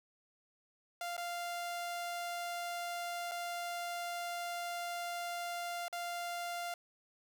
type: tone with dropouts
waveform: sawtooth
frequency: 696 Hz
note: F5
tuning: 6 cents flat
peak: -34 dBFS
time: 1.01-6.74 s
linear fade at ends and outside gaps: 2 ms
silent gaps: 1.167-1.178 / 3.313-3.317 / 5.882-5.927 s
effects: none